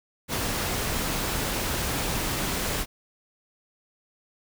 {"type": "noise", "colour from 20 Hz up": "pink", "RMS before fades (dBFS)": -28, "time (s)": [0.28, 2.86], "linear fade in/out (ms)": 50, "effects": []}